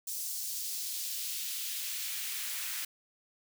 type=noise with high-pass filter sweep; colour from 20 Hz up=white; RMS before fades=-37 dBFS; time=0.07-2.85 s; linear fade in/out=5 ms; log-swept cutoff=6200 to 1600 Hz; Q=1.1; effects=none